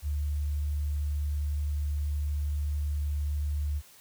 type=tone; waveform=sine; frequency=73.42 Hz; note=D2; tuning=in tune; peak=-27 dBFS; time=0.02-3.82 s; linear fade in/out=50 ms; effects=white hiss -55 dBFS RMS until 4 s